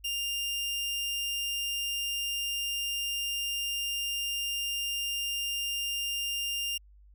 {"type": "tone", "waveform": "sawtooth", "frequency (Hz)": 2800, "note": "F7", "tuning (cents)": 4, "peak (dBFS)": -27, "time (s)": [0.04, 6.78], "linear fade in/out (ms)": 10, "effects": ["added 50 Hz sine -53 dBFS peak until 7.14 s"]}